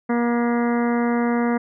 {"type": "harmonic tone with a mistuned harmonic", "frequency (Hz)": 237.9, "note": "A#3", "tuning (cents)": 35, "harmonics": [1, 2, 3, 4, 5, 6, 7, 8, 9], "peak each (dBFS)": [-19, -25, -29, -31, -33, -35, -36, -37, -38], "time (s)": [0.09, 1.58], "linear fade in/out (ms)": 10, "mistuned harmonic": 9, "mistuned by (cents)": -68, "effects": []}